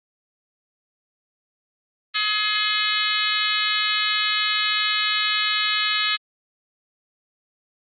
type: harmonic tone with a mistuned harmonic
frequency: 422.8 Hz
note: G#4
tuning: 31 cents sharp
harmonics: 3 / 4 / 5 / 6 / 7 / 8 / 9 / 10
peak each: -28 / -28 / -28 / -28 / -28 / -28 / -28 / -28 dBFS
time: 2.14-6.17 s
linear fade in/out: 20 ms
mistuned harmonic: 7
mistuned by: +36 cents
effects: Opus 24 kbps